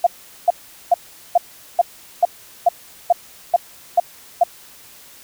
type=tone bursts; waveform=sine; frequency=698.5 Hz; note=F5; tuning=in tune; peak=-8 dBFS; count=11; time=0.04-4.437 s; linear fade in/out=5 ms; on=27 ms; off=410 ms; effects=white hiss -44 dBFS RMS until 5.23 s